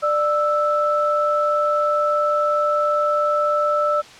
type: tone pair together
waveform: sine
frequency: 593.8 / 1318.5 Hz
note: D5 / E6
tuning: +19 / 0 cents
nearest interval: octave + major second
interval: 1381 cents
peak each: -19 dBFS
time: 0.02-4.02 s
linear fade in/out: 20 ms
effects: white hiss -42 dBFS RMS until 4.19 s + low-pass 5000 Hz 12 dB/octave